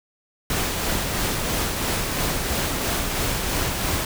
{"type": "noise with tremolo", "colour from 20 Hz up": "pink", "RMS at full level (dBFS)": -23, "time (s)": [0.5, 4.05], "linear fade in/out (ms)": 2, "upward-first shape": "sine", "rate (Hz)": 3, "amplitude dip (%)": 30, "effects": []}